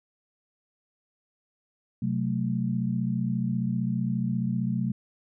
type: chord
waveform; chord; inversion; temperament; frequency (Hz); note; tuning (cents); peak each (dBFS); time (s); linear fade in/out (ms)
sine; F# diminished; second; equal with one note detuned; 128.79 / 185 / 220; C3 / F#3 / A3; -27 / 0 / 0; -29; 2.02-4.92; 5
effects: none